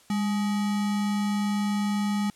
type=tone with sample-and-hold; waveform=sine; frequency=203.9 Hz; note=G#3; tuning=32 cents flat; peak=-23 dBFS; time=0.1-2.3 s; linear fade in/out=2 ms; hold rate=1050 Hz; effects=white hiss -57 dBFS RMS until 2.35 s + low-pass 10000 Hz 12 dB/octave